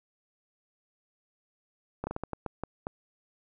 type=slowing click train; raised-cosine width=1 ms; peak=-19 dBFS; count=9; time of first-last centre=2.04-2.869 s; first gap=30 ms; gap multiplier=1.34; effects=none